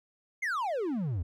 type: exponential sweep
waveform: triangle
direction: down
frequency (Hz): 2200 to 76.7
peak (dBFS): -27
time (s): 0.42-1.23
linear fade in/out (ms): 10
effects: none